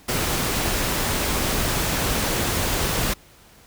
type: noise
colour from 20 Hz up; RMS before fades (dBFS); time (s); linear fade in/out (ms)
pink; -23; 0.08-3.14; 10
effects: pink hiss -51 dBFS RMS until 3.66 s